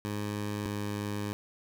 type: tone pair in turn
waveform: 15% pulse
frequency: 103.8 / 103.08 Hz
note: G#2 / G#2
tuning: 0 / -12 cents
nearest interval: unison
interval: 12 cents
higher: first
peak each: -26 dBFS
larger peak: neither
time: 0.05-0.66 / 0.66-1.33 s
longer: second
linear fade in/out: 0 ms
effects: none